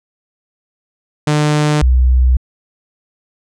sawtooth / sine tone pair in turn, 150 / 63.07 Hz, D3 / B1, +37 / +37 cents, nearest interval octave + minor third, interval 1500 cents, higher first, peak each -7 dBFS, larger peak neither, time 1.27-1.82 / 1.82-2.37 s, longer neither, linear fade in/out 5 ms, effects resampled to 22050 Hz

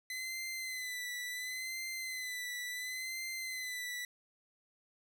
sawtooth tone with vibrato, 2023 Hz, B6, 41 cents sharp, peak -35 dBFS, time 0.1-4.05 s, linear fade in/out 2 ms, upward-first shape sine, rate 0.71 Hz, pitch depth 50 cents each way, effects none

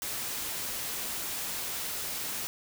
white noise, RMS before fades -35 dBFS, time 0.02-2.47 s, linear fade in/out 0 ms, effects none

